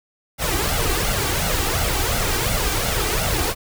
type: noise with flanger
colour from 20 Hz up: pink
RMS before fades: -21 dBFS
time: 0.38-3.55 s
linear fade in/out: 50 ms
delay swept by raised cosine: 1.4 to 2.6 ms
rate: 2.8 Hz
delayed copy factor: +0.65
effects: none